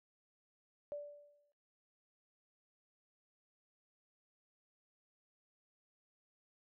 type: tone with exponential decay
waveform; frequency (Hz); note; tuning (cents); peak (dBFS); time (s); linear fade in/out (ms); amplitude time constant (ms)
sine; 583; D5; -13; -38; 0.92-1.52; 0; 130
effects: noise-tail reverb RT60 0.8 s tail -23 dB re dry